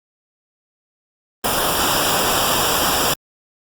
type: noise with comb filter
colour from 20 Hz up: pink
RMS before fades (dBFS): -18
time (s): 1.44-3.14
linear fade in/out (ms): 5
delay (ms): 0.47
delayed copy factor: -0.8
effects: Opus 32 kbps